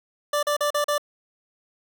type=tone bursts; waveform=25% pulse; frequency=587.3 Hz; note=D5; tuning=in tune; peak=-17 dBFS; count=5; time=0.33-0.981 s; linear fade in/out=5 ms; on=99 ms; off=39 ms; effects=none